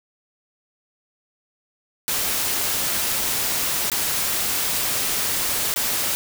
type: noise with dropouts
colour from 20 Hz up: white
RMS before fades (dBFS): -23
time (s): 2.08-6.15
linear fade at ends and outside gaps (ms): 0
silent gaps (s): 3.9-3.917 / 5.74-5.761
effects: none